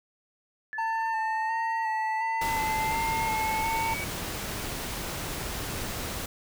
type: linear sweep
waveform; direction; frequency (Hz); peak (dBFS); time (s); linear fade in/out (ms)
sine; up; 1729 to 2273; -33; 0.73-4.04; 0
type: tone with vibrato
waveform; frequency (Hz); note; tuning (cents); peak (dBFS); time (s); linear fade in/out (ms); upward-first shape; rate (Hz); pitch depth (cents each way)
triangle; 890; A5; +20; -25; 0.78-3.94; 5; square; 1.4; 21
type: noise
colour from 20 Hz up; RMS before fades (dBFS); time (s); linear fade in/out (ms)
pink; -34; 2.41-6.26; 5
effects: none